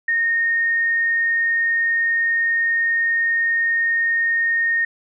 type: tone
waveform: sine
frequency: 1845 Hz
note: A#6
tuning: 18 cents flat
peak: -16 dBFS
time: 0.08-4.85 s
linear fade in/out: 5 ms
effects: none